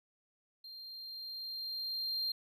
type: tone with level ramp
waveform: triangle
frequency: 4186 Hz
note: C8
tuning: in tune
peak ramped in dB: -46 to -31 dBFS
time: 0.64-2.32 s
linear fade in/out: 5 ms
effects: none